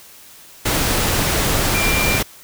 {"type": "tone in noise", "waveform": "sine", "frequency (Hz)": 2375, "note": "D7", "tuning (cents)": 19, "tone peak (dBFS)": -20, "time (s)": [1.74, 2.19], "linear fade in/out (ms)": 10, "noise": "pink", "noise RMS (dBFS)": -18, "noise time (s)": [0.65, 2.23], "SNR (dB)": -5, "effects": ["white hiss -43 dBFS RMS until 2.43 s"]}